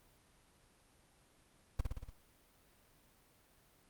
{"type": "noise with echo", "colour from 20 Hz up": "brown", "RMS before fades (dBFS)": -31, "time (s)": [1.79, 1.81], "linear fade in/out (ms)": 5, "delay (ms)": 58, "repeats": 5, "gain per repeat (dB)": -3, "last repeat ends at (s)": 2.1, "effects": ["pink hiss -68 dBFS RMS until 3.89 s", "Opus 32 kbps"]}